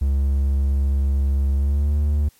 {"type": "tone with pitch glide", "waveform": "triangle", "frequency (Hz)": [68.9, 73.42], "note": ["C#2", "D2"], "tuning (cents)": [-10, 0], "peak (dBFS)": -14, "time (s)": [0.01, 2.29], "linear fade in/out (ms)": 10, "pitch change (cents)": 110, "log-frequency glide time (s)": [1.55, 1.95], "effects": ["white hiss -57 dBFS RMS until 2.39 s", "MP3 64 kbps"]}